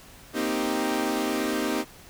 sawtooth chord, C minor seventh, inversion third, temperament equal, 233.1 / 261.6 / 311.1 / 392 Hz, Bb3 / C4 / Eb4 / G4, 0 / 0 / 0 / 0 cents, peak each -28 / -26 / -25 / -27 dBFS, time 0.33-1.85 s, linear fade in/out 50 ms, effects pink hiss -49 dBFS RMS until 2.09 s

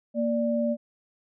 sine tone pair together, 233.1 / 587.3 Hz, A#3 / D5, 0 / 0 cents, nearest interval octave + major third, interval 1600 cents, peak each -25 / -26 dBFS, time 0.14-0.77 s, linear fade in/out 50 ms, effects none

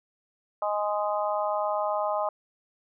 harmonic tone, 207.7 Hz, G#3, in tune, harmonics 3 / 4 / 5 / 6, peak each -28 / -30 / -32 / -34 dBFS, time 0.62-2.29 s, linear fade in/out 2 ms, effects none

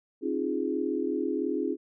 sine chord, F minor seventh, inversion second, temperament equal with one note detuned, 268.2 / 311.1 / 349.2 / 415.3 Hz, C4 / Eb4 / F4 / Ab4, +43 / 0 / 0 / 0 cents, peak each -32 dBFS, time 0.21-1.77 s, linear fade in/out 50 ms, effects none

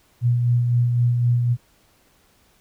sine tone with tremolo, 120.8 Hz, B2, 38 cents flat, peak -14 dBFS, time 0.21-1.57 s, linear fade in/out 50 ms, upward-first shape sine, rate 3.9 Hz, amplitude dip 35%, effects pink hiss -59 dBFS RMS until 2.6 s

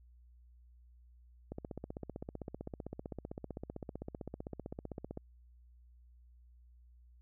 click train, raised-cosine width 2 ms, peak -28 dBFS, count 58, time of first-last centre 1.52-5.174 s, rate 15.6 Hz, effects added 60 Hz sine -58 dBFS peak until 7.21 s

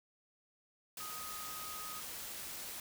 sine tone in noise, 1252 Hz, D#6, 10 cents sharp, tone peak -47 dBFS, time 1-2 s, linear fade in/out 2 ms, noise white, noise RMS -45 dBFS, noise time 0.97-2.8 s, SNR -5 dB, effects none

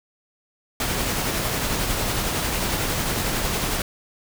pink noise with tremolo, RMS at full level -23 dBFS, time 0.8-3.82 s, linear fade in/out 2 ms, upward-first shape triangle, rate 11 Hz, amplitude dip 30%, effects none

